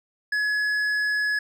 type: tone with hard clipping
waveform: sine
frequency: 1693 Hz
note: G#6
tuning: 33 cents sharp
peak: -23 dBFS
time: 0.32-1.39 s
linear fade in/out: 5 ms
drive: 6 dB
effects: none